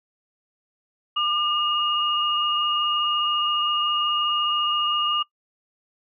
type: tone pair together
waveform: sine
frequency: 1201.6 / 2858 Hz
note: D6 / F7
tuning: +39 / +39 cents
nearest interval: octave + minor third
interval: 1500 cents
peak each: -23 dBFS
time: 1.16-5.23 s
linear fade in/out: 10 ms
effects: noise-tail reverb RT60 0.1 s tail -20 dB re dry